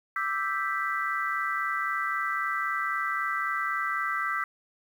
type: chord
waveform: sine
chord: E minor seventh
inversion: third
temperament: equal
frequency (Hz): 1174.7 / 1318.5 / 1568 / 1975.5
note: D6 / E6 / G6 / B6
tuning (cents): 0 / 0 / 0 / 0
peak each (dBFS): -33 / -31 / -33 / -32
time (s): 0.16-4.44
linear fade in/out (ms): 2
effects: 9-bit